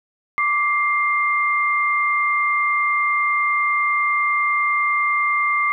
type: tone pair together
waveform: sine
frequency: 1170 / 2100 Hz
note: D6 / C7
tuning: -7 / +6 cents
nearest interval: minor seventh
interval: 1013 cents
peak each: -19 dBFS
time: 0.38-5.72 s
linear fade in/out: 0 ms
effects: none